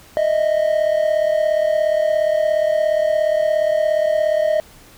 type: tone pair together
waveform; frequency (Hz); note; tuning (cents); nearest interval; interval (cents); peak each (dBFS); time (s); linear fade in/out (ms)
triangle; 615.9 / 653; D#5 / E5; -18 / -17; minor second; 101; -14 / -18; 0.17-4.6; 0
effects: pink hiss -46 dBFS RMS until 4.97 s